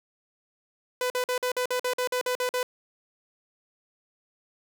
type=tone bursts; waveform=sawtooth; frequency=499.9 Hz; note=B4; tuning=21 cents sharp; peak=-21 dBFS; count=12; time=1.01-2.63 s; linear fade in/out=2 ms; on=91 ms; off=48 ms; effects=none